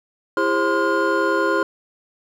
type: tone cluster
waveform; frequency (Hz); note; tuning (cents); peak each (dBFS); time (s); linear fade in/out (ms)
triangle; 333.6 / 404.3 / 532 / 1038 / 1422; E4 / G#4 / C5 / C6 / F6; +21 / -46 / +29 / -14 / +31; -21; 0.37-1.63; 2
effects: tanh soft clip ceiling -5 dBFS